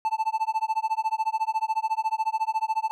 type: tone with tremolo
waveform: triangle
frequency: 880 Hz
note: A5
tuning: in tune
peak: -18 dBFS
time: 0.05-2.91 s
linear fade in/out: 0 ms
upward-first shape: sine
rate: 14 Hz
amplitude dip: 100%
effects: none